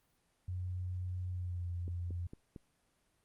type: tone with pitch glide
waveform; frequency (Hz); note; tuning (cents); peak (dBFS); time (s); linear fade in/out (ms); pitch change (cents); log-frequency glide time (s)
sine; 90.8 to 87.56; F#2 to F2; -32 to +5; -36; 0.48-2.27; 5; -63; 1.29-1.68
type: click train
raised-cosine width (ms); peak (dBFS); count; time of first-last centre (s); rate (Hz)
3; -34; 4; 1.88-2.562; 4.4
effects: pink hiss -75 dBFS RMS until 3.24 s + Opus 32 kbps